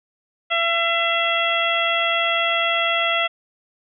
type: harmonic tone with a mistuned harmonic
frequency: 674 Hz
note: E5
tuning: 38 cents sharp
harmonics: 1 / 2 / 3 / 4 / 5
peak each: -24 / -24 / -24 / -24 / -24 dBFS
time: 0.5-3.28 s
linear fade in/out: 20 ms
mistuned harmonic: 5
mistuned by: -28 cents
effects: none